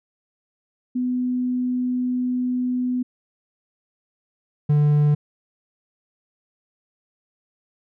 sine / triangle tone pair in turn, 250 / 147.84 Hz, B3 / D3, +21 / +12 cents, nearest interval major sixth, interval 909 cents, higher first, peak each -20 / -12 dBFS, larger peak second, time 0.95-3.03 / 4.69-5.15 s, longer first, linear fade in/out 10 ms, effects none

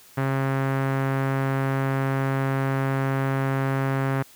sawtooth tone with low-pass filter, 135.1 Hz, C#3, 44 cents flat, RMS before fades -24 dBFS, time 0.17-4.23 s, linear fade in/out 10 ms, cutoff 1700 Hz, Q 1.6, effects white hiss -51 dBFS RMS until 4.35 s

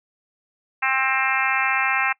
harmonic tone, 264.8 Hz, C4, 21 cents sharp, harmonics 3 / 4 / 5 / 6 / 7 / 8 / 9 / 10, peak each -27 / -27 / -27 / -27 / -27 / -27 / -27 / -27 dBFS, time 0.82-2.13 s, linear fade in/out 10 ms, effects noise-tail reverb RT60 0.1 s tail -23 dB re dry

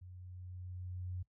sine tone with level ramp, 90.7 Hz, F#2, 34 cents flat, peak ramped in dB -50 to -38 dBFS, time 0.01-1.23 s, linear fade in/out 10 ms, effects noise-tail reverb RT60 0.1 s tail -18 dB re dry

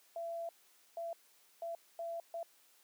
sine tone bursts at uneven times, 673 Hz, E5, 36 cents sharp, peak -38 dBFS, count 5, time 0.16-0.49 / 0.97-1.13 / 1.62-1.75 / 1.99-2.2 / 2.34-2.43 s, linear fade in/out 2 ms, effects white hiss -67 dBFS RMS until 2.83 s + high-pass 300 Hz 12 dB/octave

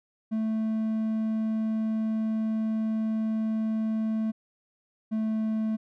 triangle tone pair in turn, 220 / 219 Hz, A3 / A3, 0 / -8 cents, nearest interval unison, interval 8 cents, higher first, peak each -23 dBFS, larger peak neither, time 0.31-4.32 / 5.11-5.77 s, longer first, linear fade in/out 20 ms, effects none

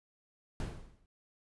brown noise with exponential decay, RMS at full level -32 dBFS, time 0.6-1.06 s, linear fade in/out 1 ms, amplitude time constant 100 ms, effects resampled to 24000 Hz

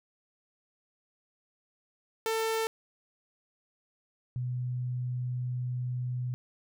sawtooth / sine tone pair in turn, 446.5 / 124.61 Hz, A4 / B2, +25 / +16 cents, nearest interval octave + minor seventh, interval 2209 cents, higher first, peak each -24 / -30 dBFS, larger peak first, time 2.26-2.67 / 4.36-6.34 s, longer second, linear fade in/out 0 ms, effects none

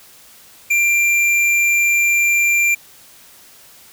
triangle tone with hard clipping, 2374 Hz, D7, 18 cents sharp, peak -14 dBFS, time 0.7-2.75 s, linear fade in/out 10 ms, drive 14 dB, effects white hiss -45 dBFS RMS until 3.92 s

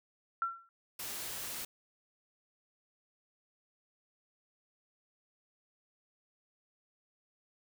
sine tone with exponential decay, 1357 Hz, E6, 50 cents sharp, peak -27 dBFS, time 0.42-0.69 s, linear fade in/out 1 ms, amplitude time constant 58 ms
white noise, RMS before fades -41 dBFS, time 0.99-1.65 s, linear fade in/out 5 ms
effects none

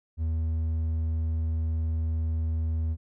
sine tone with hard clipping, 80.5 Hz, E2, 41 cents flat, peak -26 dBFS, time 0.17-2.97 s, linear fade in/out 50 ms, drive 3 dB, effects none

